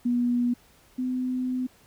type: tone pair in turn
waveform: sine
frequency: 242.7 / 254 Hz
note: B3 / B3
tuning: -30 / +49 cents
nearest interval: minor second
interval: 79 cents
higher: second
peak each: -21 / -25 dBFS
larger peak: first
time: 0.05-0.54 / 0.98-1.67 s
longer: second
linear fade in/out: 10 ms
effects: pink hiss -58 dBFS RMS until 1.86 s